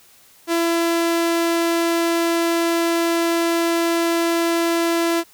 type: tone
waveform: sawtooth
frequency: 336.1 Hz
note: E4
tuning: 34 cents sharp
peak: -13 dBFS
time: 0.47-5.24 s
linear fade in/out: 50 ms
effects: white hiss -51 dBFS RMS until 5.33 s